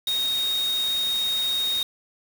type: tone in noise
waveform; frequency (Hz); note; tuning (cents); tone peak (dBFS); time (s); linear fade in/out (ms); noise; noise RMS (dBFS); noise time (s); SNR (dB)
sine; 3729; A#7; 0; -22; 0.07-1.83; 2; white; -35; 0.07-1.83; +10
effects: none